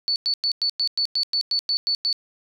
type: tone bursts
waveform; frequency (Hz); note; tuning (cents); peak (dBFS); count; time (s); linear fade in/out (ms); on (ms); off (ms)
sine; 4466; C#8; +12; -19; 12; 0.08-2.128; 0; 79; 100
effects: none